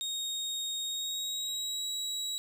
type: tone with pitch glide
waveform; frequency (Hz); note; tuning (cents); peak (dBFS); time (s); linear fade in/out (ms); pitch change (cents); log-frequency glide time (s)
30% pulse; 3729 to 3878; A#7 to B7; 0 to -32; -30; 0.01-2.38; 0; +68; 0.84-1.87
effects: none